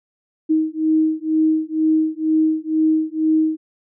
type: beating tone pair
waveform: sine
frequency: 313.8 / 315.9 Hz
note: D#4 / D#4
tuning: +15 / +26 cents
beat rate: 2.1 Hz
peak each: -18 dBFS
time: 0.49-3.57 s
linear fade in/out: 20 ms
effects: none